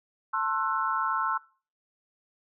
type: chord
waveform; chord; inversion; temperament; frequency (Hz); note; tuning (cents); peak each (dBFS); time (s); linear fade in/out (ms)
sine; F# half-diminished seventh; first; just; 888 / 1065.6 / 1332 / 1480; A5 / C6 / E6 / F#6; +16 / +31 / +18 / 0; -33 / -29 / -29 / -35; 0.33-1.38; 10
effects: noise-tail reverb RT60 0.4 s tail -22 dB re dry